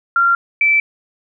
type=tone pair in turn; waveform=sine; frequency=1381 / 2323 Hz; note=F6 / D7; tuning=-20 / -20 cents; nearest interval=major sixth; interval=900 cents; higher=second; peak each=-10 dBFS; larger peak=neither; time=0.16-0.35 / 0.61-0.8 s; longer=neither; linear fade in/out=2 ms; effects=none